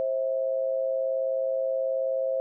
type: tone pair together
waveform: sine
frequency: 530.2 / 649 Hz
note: C5 / E5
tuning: +23 / -27 cents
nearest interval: major third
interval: 350 cents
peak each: -25 / -31 dBFS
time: 0-2.4 s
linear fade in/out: 0 ms
effects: none